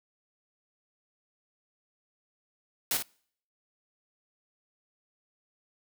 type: noise with echo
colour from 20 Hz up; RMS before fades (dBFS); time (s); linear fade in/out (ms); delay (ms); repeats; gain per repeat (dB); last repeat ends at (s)
white; -28; 2.91-2.97; 2; 55; 1; -7; 3.025
effects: noise-tail reverb RT60 0.6 s tail -26 dB re dry + high-pass 80 Hz 12 dB/octave